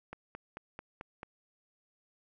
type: click train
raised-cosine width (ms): 0.5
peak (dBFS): -27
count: 6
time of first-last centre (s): 0.13-1.231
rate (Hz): 4.54
effects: none